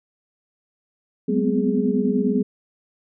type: tone cluster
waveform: sine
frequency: 190.1 / 209.5 / 245.8 / 255.8 / 416.8 Hz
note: F#3 / G#3 / B3 / C4 / G#4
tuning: +47 / +15 / -8 / -39 / +6 cents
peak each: -24 dBFS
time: 1.28-2.43 s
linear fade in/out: 10 ms
effects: none